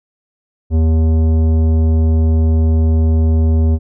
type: tone with tanh clipping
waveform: triangle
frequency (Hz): 80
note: D#2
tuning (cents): +49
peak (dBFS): -11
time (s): 0.7-3.79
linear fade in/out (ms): 50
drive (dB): 17
effects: none